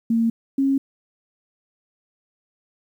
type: tone pair in turn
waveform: sine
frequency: 228.8 / 272.5 Hz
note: A#3 / C#4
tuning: -32 / -29 cents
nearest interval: minor third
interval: 303 cents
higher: second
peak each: -16 dBFS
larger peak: neither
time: 0.1-0.3 / 0.58-0.78 s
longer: neither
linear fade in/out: 5 ms
effects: 9-bit